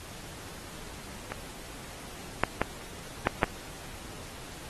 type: clicks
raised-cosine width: 0.5 ms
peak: -18 / -6 / -10 / -28 / -8 / -6 dBFS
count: 6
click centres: 1.32 / 2.436 / 2.616 / 2.813 / 3.271 / 3.432 s
effects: pink hiss -45 dBFS RMS until 4.69 s + AAC 32 kbps